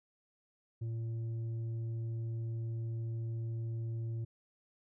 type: tone with tanh clipping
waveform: sine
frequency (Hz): 114.2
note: A#2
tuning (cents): -35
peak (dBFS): -36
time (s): 0.81-4.25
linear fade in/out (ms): 10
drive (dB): 5
effects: none